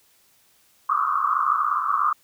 pink band-pass noise, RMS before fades -22 dBFS, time 0.89-2.13 s, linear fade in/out 5 ms, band 1100 to 1300 Hz, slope 96 dB/octave, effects white hiss -60 dBFS RMS until 2.23 s

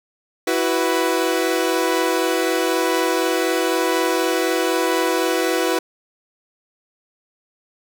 sawtooth chord, E suspended second, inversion none, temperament equal with one note detuned, 329.6 / 373.6 / 493.9 Hz, E4 / F#4 / B4, 0 / +17 / 0 cents, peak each -18 dBFS, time 0.47-5.79 s, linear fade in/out 5 ms, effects none

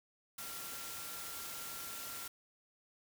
sine tone in noise, 1375 Hz, F6, 27 cents flat, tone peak -53 dBFS, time 0.38-2.28 s, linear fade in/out 5 ms, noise white, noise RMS -45 dBFS, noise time 0.38-2.28 s, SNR -11 dB, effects none

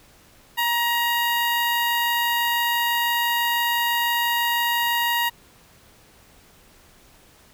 10% pulse tone with notch filter, 946 Hz, A#5, 25 cents sharp, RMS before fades -22 dBFS, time 0.57-5.3 s, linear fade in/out 20 ms, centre 5400 Hz, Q 0.68, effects pink hiss -53 dBFS RMS until 7.53 s

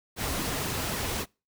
pink noise with flanger, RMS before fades -31 dBFS, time 0.16-1.26 s, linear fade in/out 50 ms, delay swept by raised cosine 1.3 to 5.6 ms, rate 3.8 Hz, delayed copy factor -0.55, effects noise-tail reverb RT60 0.3 s tail -26 dB re dry

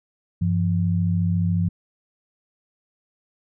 sine tone pair together, 97.06 / 171.2 Hz, G2 / F3, -17 / -34 cents, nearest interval minor seventh, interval 983 cents, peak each -21 dBFS, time 0.41-1.69 s, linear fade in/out 10 ms, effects none

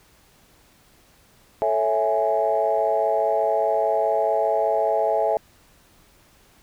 sine chord, A major seventh, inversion none, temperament equal, 440 / 554.4 / 659.3 / 830.6 Hz, A4 / C#5 / E5 / G#5, 0 / 0 / 0 / 0 cents, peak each -25 / -25 / -21 / -24 dBFS, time 1.62-5.37 s, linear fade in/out 0 ms, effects tanh soft clip ceiling -9 dBFS + pink hiss -56 dBFS RMS until 6.62 s

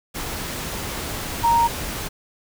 sine tone in noise, 932.3 Hz, A#5, in tune, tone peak -14 dBFS, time 1.43-1.68 s, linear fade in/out 20 ms, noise pink, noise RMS -29 dBFS, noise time 0.14-2.09 s, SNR +12 dB, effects none

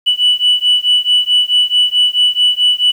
sine beating tone pair, 2960 / 2964.6 Hz, F#7 / F#7, 0 / +3 cents, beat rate 4.6 Hz, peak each -11 dBFS, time 0.06-2.92 s, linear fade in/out 20 ms, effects tanh soft clip ceiling -4 dBFS + 7-bit

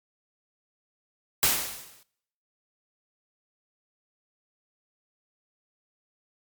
white noise with exponential decay, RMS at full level -19 dBFS, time 1.43-2.03 s, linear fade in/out 1 ms, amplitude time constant 130 ms, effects noise-tail reverb RT60 0.8 s tail -24 dB re dry + MP3 96 kbps

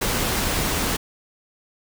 pink noise, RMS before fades -23 dBFS, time 0.01-0.97 s, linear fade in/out 10 ms, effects none

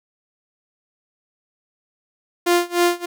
sawtooth tone with tremolo, 349.2 Hz, F4, in tune, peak -9 dBFS, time 2.46-3.06 s, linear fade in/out 10 ms, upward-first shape sine, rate 3.3 Hz, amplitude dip 95%, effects none

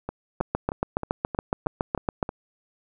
two click trains, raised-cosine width 1 ms, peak -9 / -16 dBFS, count 14 / 8, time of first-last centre 0.41-2.228 / 0.09-2.291 s, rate 7.15 / 3.18 Hz, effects none

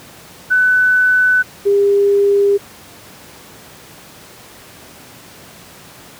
sine tone pair in turn, 1500 / 402.1 Hz, F#6 / G4, +23 / +44 cents, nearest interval octave + major seventh, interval 2279 cents, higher first, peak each -9 dBFS, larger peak neither, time 0.5-1.43 / 1.65-2.58 s, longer neither, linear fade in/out 20 ms, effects pink hiss -39 dBFS RMS until 6.19 s + high-pass 100 Hz 12 dB/octave

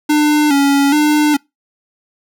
square tone with vibrato, 289.7 Hz, D4, 24 cents flat, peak -10 dBFS, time 0.09-1.37 s, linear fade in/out 10 ms, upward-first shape square, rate 1.2 Hz, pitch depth 59 cents each way, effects noise-tail reverb RT60 0.2 s tail -25 dB re dry

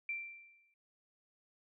sine tone with exponential decay, 2353 Hz, D7, 3 cents sharp, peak -34 dBFS, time 0.09-0.74 s, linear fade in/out 2 ms, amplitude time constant 140 ms, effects none

